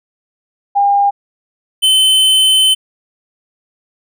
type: tone pair in turn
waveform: sine / square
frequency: 805 / 3060 Hz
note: G5 / G7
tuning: +46 / -42 cents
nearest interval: octave + major seventh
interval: 2312 cents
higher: second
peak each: -8 dBFS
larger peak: neither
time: 0.75-1.11 / 1.82-2.75 s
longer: second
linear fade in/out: 20 ms
effects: none